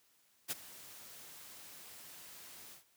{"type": "noise with ADSR envelope", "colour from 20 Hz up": "white", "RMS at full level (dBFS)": -35, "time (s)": [0.48, 2.84], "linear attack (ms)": 32, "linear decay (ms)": 24, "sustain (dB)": -18, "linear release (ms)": 120, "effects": ["white hiss -71 dBFS RMS until 2.96 s", "high-pass 60 Hz 12 dB/octave"]}